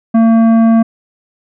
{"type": "tone with tanh clipping", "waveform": "triangle", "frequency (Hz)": 226.7, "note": "A#3", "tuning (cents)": -48, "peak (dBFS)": -7, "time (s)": [0.14, 0.83], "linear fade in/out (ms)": 10, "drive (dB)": 15, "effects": []}